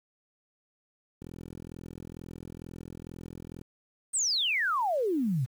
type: click train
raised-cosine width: 3 ms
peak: -29 dBFS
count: 102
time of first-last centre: 1.22-3.613 s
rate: 42.2 Hz
type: exponential sweep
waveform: sine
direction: down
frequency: 8810 to 116.54 Hz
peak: -25 dBFS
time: 4.13-5.46 s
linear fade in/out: 20 ms
effects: high-pass 60 Hz 12 dB/octave + 9-bit